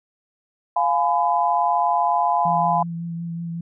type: chord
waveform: sine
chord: F diminished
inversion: none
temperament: just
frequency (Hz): 698.5 / 838.1 / 1005.8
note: F5 / Ab5 / Cb6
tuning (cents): 0 / +16 / +31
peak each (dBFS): -21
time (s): 0.76-2.83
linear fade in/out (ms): 5
type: tone with vibrato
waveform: sine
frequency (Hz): 168.6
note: E3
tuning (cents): +39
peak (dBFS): -26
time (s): 2.45-3.61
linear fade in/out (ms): 5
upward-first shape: triangle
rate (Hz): 5.4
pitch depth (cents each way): 20
effects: none